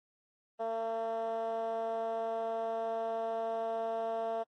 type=tone with band-pass filter; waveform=10% pulse; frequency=226.1 Hz; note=A3; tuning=47 cents sharp; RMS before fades=-35 dBFS; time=0.59-4.44 s; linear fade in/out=20 ms; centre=600 Hz; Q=5.7; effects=AAC 32 kbps